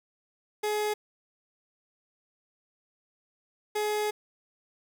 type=tone pair in turn; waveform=30% pulse; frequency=421.6 / 421.6 Hz; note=G#4 / G#4; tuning=+26 / +26 cents; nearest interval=unison; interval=0 cents; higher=neither; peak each=-24 dBFS; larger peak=neither; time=0.63-0.94 / 3.75-4.11 s; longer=second; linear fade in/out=10 ms; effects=9-bit